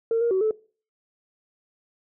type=tone with pitch steps; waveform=sine; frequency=456 / 469.4 / 377.8 / 435.1 Hz; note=A#4 / A#4 / F#4 / A4; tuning=-38 / +12 / +36 / -19 cents; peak=-18 dBFS; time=0.11-0.51 s; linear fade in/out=2 ms; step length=100 ms; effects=noise-tail reverb RT60 0.4 s tail -22 dB re dry + tanh soft clip ceiling -15 dBFS